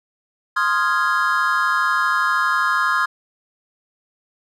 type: chord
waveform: triangle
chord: F minor seventh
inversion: second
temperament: equal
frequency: 1046.5 / 1244.5 / 1396.9 / 1661.2 Hz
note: C6 / Eb6 / F6 / Ab6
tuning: 0 / 0 / 0 / 0 cents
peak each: -20 dBFS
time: 0.56-3.06 s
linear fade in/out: 10 ms
effects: none